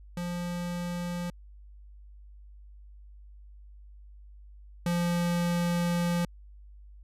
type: tone pair in turn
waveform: square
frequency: 175 / 173.39 Hz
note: F3 / F3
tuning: +4 / -12 cents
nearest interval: unison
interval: 16 cents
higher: first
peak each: -32 / -26 dBFS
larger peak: second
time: 0.17-1.3 / 4.86-6.25 s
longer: second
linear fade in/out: 2 ms
effects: added 50 Hz sine -47 dBFS peak until 7.03 s + resampled to 32000 Hz